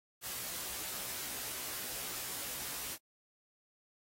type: noise with comb filter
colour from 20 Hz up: white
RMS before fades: -41 dBFS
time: 0.21-2.98 s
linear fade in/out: 50 ms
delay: 16 ms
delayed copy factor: +0.95
effects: AAC 48 kbps